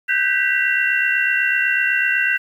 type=tone cluster; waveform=sine; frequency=1515 / 1583 / 1963 / 2735 Hz; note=F#6 / G6 / B6 / F7; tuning=+40 / +17 / -11 / -37 cents; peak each=-21 dBFS; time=0.08-2.38 s; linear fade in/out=20 ms; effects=8-bit